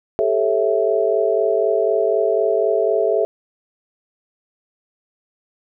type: chord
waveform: sine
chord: A dominant seventh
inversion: third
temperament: just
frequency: 396 / 440 / 550 / 660 Hz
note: G4 / A4 / C#5 / E5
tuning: +18 / 0 / -14 / +2 cents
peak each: -21 / -19 / -24 / -19 dBFS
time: 0.19-3.25 s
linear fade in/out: 0 ms
effects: none